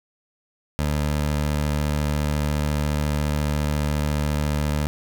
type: tone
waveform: 20% pulse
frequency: 74.3 Hz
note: D2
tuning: 21 cents sharp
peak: -16 dBFS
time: 0.79-4.87 s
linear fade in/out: 0 ms
effects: none